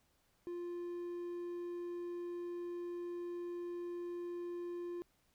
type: tone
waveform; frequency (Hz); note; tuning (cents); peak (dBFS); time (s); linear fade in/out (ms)
triangle; 349.2; F4; 0; -38; 0.47-5.02; 0
effects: pink hiss -75 dBFS RMS until 5.34 s